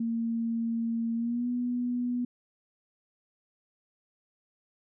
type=tone with pitch glide; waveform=sine; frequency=229.7 to 244.8 Hz; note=A#3 to B3; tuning=-25 to -15 cents; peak=-27 dBFS; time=0-2.25 s; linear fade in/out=5 ms; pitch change=+110 cents; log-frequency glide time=1.15-1.48 s; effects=none